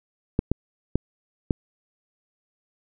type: clicks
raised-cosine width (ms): 3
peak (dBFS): -7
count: 4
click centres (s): 0.391 / 0.516 / 0.956 / 1.508
effects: none